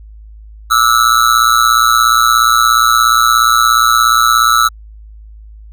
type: tone with amplitude modulation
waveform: square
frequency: 1309 Hz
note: E6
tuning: 13 cents flat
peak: -4 dBFS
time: 0.7-4.69 s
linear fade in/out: 20 ms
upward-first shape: sine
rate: 117 Hz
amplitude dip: 90%
effects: added 53 Hz sine -32 dBFS peak until 5.72 s